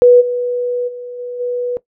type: tone with level steps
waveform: sine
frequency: 490 Hz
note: B4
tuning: 14 cents flat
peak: -3 / -15 / -25 / -22 / -16 dBFS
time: 0.02-1.77 s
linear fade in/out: 0 ms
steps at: 0.2 / 0.87 / 1.18 / 1.39 s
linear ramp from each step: 20 ms
effects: noise-tail reverb RT60 0.1 s tail -17 dB re dry